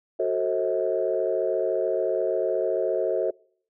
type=chord; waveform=sine; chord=F# diminished seventh; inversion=none; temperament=just; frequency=370 / 444 / 532.8 / 639.4 Hz; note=F#4 / A4 / C5 / Eb5; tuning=0 / +16 / +31 / +47 cents; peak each=-27 dBFS; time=0.19-3.31 s; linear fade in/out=10 ms; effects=noise-tail reverb RT60 0.6 s tail -25 dB re dry + tanh soft clip ceiling -12 dBFS